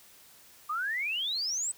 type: exponential sweep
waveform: sine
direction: up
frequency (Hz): 1174 to 8260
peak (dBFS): -29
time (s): 0.69-1.72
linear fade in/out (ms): 10
effects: white hiss -56 dBFS RMS until 1.77 s